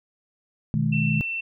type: chord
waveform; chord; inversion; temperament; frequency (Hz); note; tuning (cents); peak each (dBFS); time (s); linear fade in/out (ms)
sine; G# minor; first; equal with one note detuned; 123.47 / 155.56 / 212.8; B2 / D#3 / G#3; 0 / 0 / +42; -26 / -23 / -25; 0.74-1.21; 0
type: tone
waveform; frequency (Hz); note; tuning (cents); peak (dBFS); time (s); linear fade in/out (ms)
sine; 2688; E7; +33; -26; 0.92-1.41; 10
effects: none